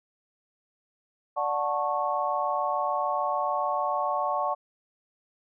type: chord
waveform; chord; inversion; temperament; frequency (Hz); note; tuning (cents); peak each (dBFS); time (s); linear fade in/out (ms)
sine; D major seventh; none; just; 587.3 / 734.2 / 881 / 1101.2; D5 / F#5 / A5 / C#6; 0 / -14 / +2 / -12; -31 / -30 / -31 / -29; 1.36-4.55; 20
effects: none